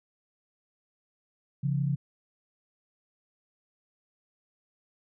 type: tone pair together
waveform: sine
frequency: 138.2 / 170.74 Hz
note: C#3 / F3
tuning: -5 / -39 cents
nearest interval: major third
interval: 366 cents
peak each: -26 / -31 dBFS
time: 1.63-1.96 s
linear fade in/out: 10 ms
effects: none